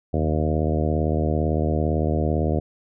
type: harmonic tone with a mistuned harmonic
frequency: 77.78 Hz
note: D#2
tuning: in tune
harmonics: 1 / 2 / 3 / 4 / 5 / 6 / 7 / 8 / 9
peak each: -23 / -26 / -28 / -29 / -30 / -31 / -31 / -32 / -33 dBFS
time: 0.13-2.6 s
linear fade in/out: 10 ms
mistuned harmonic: 1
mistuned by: +90 cents
effects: none